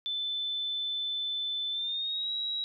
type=tone with pitch glide; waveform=sine; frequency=3520 to 3861 Hz; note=A7 to B7; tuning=0 to -40 cents; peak=-30 dBFS; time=0.06-2.64 s; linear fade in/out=0 ms; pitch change=+160 cents; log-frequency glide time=1.71-2.3 s; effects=none